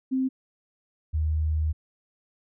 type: tone pair in turn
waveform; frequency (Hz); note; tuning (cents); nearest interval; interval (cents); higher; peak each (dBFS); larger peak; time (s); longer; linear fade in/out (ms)
sine; 261.6 / 77.77; C4 / D#2; 0 / 0; octave + major sixth; 2100; first; -22; neither; 0.11-0.29 / 1.13-1.73; second; 20
effects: none